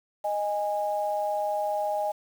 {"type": "tone pair together", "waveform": "sine", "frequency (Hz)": [619.1, 823], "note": ["D#5", "G#5"], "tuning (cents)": [-9, -16], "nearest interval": "perfect fourth", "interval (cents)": 493, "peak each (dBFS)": -28, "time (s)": [0.24, 2.12], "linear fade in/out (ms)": 10, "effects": ["8-bit"]}